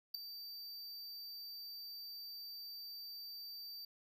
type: tone with ADSR envelope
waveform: square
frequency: 4644 Hz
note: D8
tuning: 20 cents flat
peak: -34 dBFS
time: 0.14-3.85 s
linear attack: 9 ms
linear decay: 3 ms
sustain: -13 dB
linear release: 3 ms
effects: none